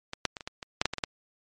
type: clicks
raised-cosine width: 0.2 ms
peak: -17 / -7 / -20 / -23 / -17 / -20 / -6 / -6 / -14 / -15 / -10 dBFS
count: 11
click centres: 0.134 / 0.253 / 0.368 / 0.408 / 0.475 / 0.628 / 0.815 / 0.856 / 0.936 / 0.983 / 1.038 s
effects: MP3 48 kbps